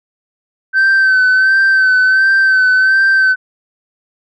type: tone with vibrato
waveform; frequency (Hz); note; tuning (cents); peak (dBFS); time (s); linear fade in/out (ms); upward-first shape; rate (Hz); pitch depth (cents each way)
sine; 1539; G6; -32; -5; 0.73-3.36; 50; sine; 1.4; 34
effects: tanh soft clip ceiling -6 dBFS